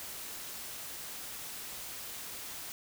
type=noise; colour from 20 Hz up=white; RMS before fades=-43 dBFS; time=0-2.72 s; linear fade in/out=0 ms; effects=none